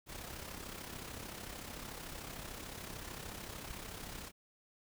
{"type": "noise with amplitude modulation", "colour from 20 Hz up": "pink", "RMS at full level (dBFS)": -44, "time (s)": [0.06, 4.32], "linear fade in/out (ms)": 50, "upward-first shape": "sine", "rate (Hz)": 33.5, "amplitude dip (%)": 55, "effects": []}